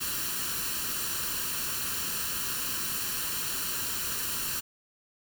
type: noise with comb filter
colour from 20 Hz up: white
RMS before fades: -32 dBFS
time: 0-4.61 s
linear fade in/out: 20 ms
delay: 0.7 ms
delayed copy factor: +0.65
effects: none